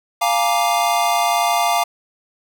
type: chord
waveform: square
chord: Bb dominant seventh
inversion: second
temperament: equal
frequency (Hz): 698.5 / 830.6 / 932.3 / 1174.7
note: F5 / Ab5 / Bb5 / D6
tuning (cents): 0 / 0 / 0 / 0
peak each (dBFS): -19 / -23 / -23 / -23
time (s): 0.21-1.84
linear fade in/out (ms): 10
effects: none